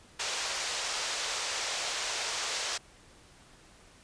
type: band-pass noise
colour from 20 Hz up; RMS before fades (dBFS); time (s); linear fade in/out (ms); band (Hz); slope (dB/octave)
white; -34; 0.19-2.78; 10; 430 to 6900; 24
effects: pink hiss -57 dBFS RMS until 4.03 s + resampled to 22050 Hz